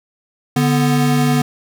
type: tone pair together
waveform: square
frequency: 146 / 246.9 Hz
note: D3 / B3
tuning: -10 / 0 cents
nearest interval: major sixth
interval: 910 cents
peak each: -16 dBFS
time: 0.56-1.42 s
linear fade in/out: 5 ms
effects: none